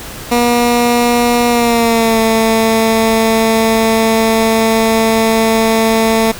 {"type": "tone with pitch glide", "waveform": "15% pulse", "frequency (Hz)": [239.8, 223.7], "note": ["A#3", "A3"], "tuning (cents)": [49, 29], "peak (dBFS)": -3, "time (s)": [0.31, 6.32], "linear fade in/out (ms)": 10, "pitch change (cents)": -120, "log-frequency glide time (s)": [1.48, 2.19], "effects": ["pink hiss -28 dBFS RMS until 6.39 s"]}